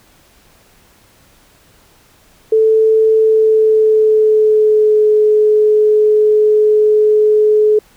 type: tone with pitch glide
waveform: sine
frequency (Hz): 440 to 426.2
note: A4 to G#4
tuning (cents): 0 to +45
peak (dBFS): -7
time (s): 2.52-7.79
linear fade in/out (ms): 5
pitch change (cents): -55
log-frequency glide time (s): 3.16-5.06
effects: pink hiss -49 dBFS RMS until 7.96 s